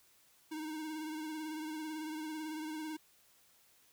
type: tone with vibrato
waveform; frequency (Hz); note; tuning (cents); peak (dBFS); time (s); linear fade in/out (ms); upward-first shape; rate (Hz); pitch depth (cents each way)
square; 311.1; D#4; 0; -40; 0.51-2.97; 10; triangle; 18; 48
effects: white hiss -67 dBFS RMS until 3.92 s